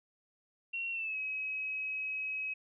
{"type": "tone with pitch glide", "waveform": "sine", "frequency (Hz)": [2733, 2550], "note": ["F7", "D#7"], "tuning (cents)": [-38, 42], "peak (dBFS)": -34, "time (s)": [0.73, 2.54], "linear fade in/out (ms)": 10, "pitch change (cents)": -120, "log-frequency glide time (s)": [0.92, 1.17], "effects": []}